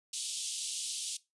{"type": "band-pass noise", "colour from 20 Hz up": "white", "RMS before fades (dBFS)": -38, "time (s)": [0.13, 1.17], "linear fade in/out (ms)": 5, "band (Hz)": [2900, 10000], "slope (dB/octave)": 48, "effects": ["noise-tail reverb RT60 0.2 s tail -18 dB re dry", "resampled to 24000 Hz"]}